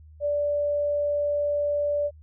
sine tone, 583 Hz, D5, 13 cents flat, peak -22 dBFS, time 0.2-2.11 s, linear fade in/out 50 ms, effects added 77 Hz sine -46 dBFS peak until 2.22 s

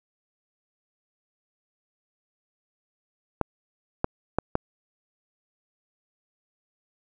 clicks, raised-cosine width 1 ms, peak -8 dBFS, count 4, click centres 3.413 / 4.044 / 4.386 / 4.554 s, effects none

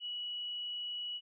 sine tone, 2932 Hz, F#7, 16 cents flat, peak -37 dBFS, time 0-1.21 s, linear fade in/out 50 ms, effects none

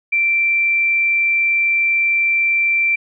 sine tone, 2349 Hz, D7, in tune, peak -13 dBFS, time 0.12-2.96 s, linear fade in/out 10 ms, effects none

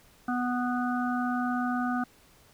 harmonic tone, 246.9 Hz, B3, in tune, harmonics 1 / 3 / 5 / 6, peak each -28 / -33 / -35 / -36 dBFS, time 0.28-2.04 s, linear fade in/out 5 ms, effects pink hiss -59 dBFS RMS until 2.53 s

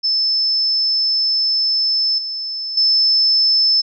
sine tone with level steps, 5260 Hz, E8, 5 cents flat, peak -14 / -22 / -11 dBFS, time 0.03-3.82 s, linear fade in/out 20 ms, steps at 2.18 / 2.77 s, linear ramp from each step 5 ms, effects none

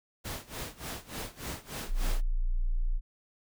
pink noise with tremolo, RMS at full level -37 dBFS, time 0.24-2.22 s, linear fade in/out 20 ms, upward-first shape sine, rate 3.4 Hz, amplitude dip 90%
sine tone, 29.22 Hz, A#0, 5 cents sharp, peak -25 dBFS, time 1.87-3.01 s, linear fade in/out 50 ms
effects none

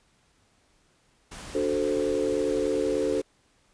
pink noise, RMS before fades -41 dBFS, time 1.31-3.22 s, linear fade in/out 10 ms
sine chord, D dominant seventh, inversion none, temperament equal, 293.7 / 370 / 440 / 523.3 Hz, D4 / F#4 / A4 / C5, 0 / 0 / 0 / 0 cents, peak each -30 / -30 / -27 / -29 dBFS, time 1.54-3.22 s, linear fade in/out 20 ms
effects pink hiss -65 dBFS RMS until 3.73 s + resampled to 22050 Hz

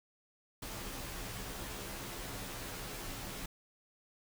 pink noise with comb filter, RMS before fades -43 dBFS, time 0.62-3.46 s, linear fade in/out 5 ms, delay 13 ms, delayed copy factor -0.85, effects none

